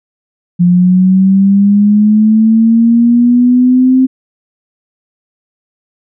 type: linear sweep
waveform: sine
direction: up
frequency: 174.61 to 261.6 Hz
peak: -4 dBFS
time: 0.59-4.07 s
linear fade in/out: 20 ms
effects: none